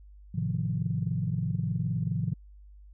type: chord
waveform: sine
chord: F dominant seventh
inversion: first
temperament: equal with one note detuned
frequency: 107.67 / 130.81 / 155.56 / 174.61 Hz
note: A2 / C3 / Eb3 / F3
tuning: -37 / 0 / 0 / 0 cents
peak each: -32 dBFS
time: 0.34-2.34 s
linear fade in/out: 10 ms
effects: tanh soft clip ceiling -16 dBFS + added 50 Hz sine -48 dBFS peak until 2.93 s